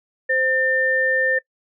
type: tone pair together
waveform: sine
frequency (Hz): 519.9 / 1800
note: C5 / A6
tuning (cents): -11 / +39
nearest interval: octave + minor seventh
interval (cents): 2150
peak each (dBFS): -22 / -18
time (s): 0.29-1.39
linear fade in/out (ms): 10
effects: noise-tail reverb RT60 0.1 s tail -22 dB re dry